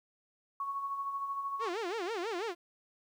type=tone with tremolo; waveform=sine; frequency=1108.7 Hz; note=C#6; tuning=in tune; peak=-32 dBFS; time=0.6-1.69 s; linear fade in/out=2 ms; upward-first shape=sine; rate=13 Hz; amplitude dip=45%
type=tone with vibrato; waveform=sawtooth; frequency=398.8 Hz; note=G4; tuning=30 cents sharp; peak=-30 dBFS; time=1.59-2.55 s; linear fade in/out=50 ms; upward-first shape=sine; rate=6.1 Hz; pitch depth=270 cents each way
effects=low-pass 5000 Hz 12 dB/octave + 11-bit